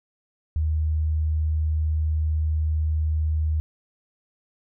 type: tone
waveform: sine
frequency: 77.78 Hz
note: D#2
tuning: in tune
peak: -20 dBFS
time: 0.56-3.6 s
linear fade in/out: 0 ms
effects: none